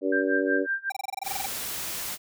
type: harmonic tone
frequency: 95.5 Hz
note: G2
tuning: 45 cents flat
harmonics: 3 / 4 / 5 / 6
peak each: -27 / -28 / -29 / -30 dBFS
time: 0.01-0.67 s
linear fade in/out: 50 ms
type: tone with tremolo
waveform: sine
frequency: 1583 Hz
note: G6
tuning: 17 cents sharp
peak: -23 dBFS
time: 0.12-0.9 s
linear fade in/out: 5 ms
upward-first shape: sine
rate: 5.4 Hz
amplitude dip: 95%
type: tone bursts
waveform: square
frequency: 784 Hz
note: G5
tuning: in tune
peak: -29 dBFS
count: 13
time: 0.9-1.461 s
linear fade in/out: 5 ms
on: 21 ms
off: 24 ms
type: noise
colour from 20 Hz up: white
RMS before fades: -33 dBFS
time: 1.23-2.18 s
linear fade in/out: 50 ms
effects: none